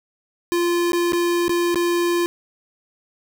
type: tone with dropouts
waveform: square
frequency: 346.5 Hz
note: F4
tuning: 14 cents flat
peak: -18 dBFS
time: 0.52-2.26 s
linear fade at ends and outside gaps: 0 ms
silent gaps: 0.92-0.932 / 1.122-1.132 / 1.481-1.494 / 1.745-1.757 s
effects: none